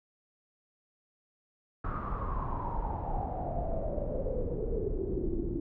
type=noise with low-pass filter sweep; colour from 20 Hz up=brown; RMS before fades=-33 dBFS; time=1.84-5.6 s; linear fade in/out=5 ms; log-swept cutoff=1300 to 320 Hz; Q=9.4; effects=none